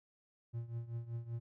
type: tone with tremolo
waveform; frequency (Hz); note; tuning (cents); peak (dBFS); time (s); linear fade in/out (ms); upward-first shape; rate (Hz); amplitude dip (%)
triangle; 117; A#2; +7; -34; 0.53-1.4; 20; triangle; 5.2; 85
effects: none